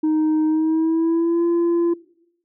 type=tone with pitch glide; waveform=sine; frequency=311.1 to 341.2 Hz; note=D#4 to F4; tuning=0 to -40 cents; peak=-13 dBFS; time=0.03-1.94 s; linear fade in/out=10 ms; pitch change=+160 cents; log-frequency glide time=0.46-1.44 s; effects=noise-tail reverb RT60 0.8 s tail -21 dB re dry + tanh soft clip ceiling -15 dBFS